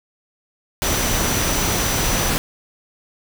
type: tone in noise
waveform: sine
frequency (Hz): 5920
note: F#8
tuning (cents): 0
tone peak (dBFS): -27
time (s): 0.84-2.3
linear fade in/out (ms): 0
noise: pink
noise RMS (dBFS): -20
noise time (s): 0.82-2.38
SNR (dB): -10
effects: none